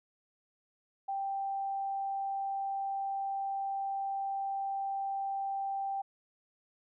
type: tone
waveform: sine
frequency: 785 Hz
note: G5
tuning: 2 cents sharp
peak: -32 dBFS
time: 1.08-6.02 s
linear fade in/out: 10 ms
effects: none